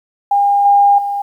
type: tone with level steps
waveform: sine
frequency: 807 Hz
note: G#5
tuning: 50 cents flat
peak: -9 / -6 / -16 dBFS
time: 0.31-1.22 s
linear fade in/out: 5 ms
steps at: 0.65 / 0.98 s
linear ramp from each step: 5 ms
effects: 8-bit